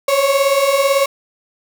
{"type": "beating tone pair", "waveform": "35% pulse", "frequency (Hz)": [539, 557], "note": ["C#5", "C#5"], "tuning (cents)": [-49, 8], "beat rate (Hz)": 18, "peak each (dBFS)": [-16, -12], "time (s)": [0.08, 1.06], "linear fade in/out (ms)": 5, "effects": []}